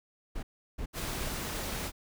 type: noise bursts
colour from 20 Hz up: brown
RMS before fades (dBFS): -35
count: 3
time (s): 0.35-1.29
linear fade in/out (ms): 10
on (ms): 80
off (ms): 350
type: noise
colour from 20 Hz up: pink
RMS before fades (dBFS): -36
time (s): 0.93-1.92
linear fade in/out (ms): 50
effects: none